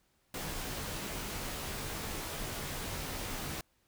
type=noise with comb filter; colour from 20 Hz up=pink; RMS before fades=-39 dBFS; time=0.34-3.61 s; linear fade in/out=2 ms; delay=17 ms; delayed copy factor=-0.55; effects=pink hiss -73 dBFS RMS until 3.87 s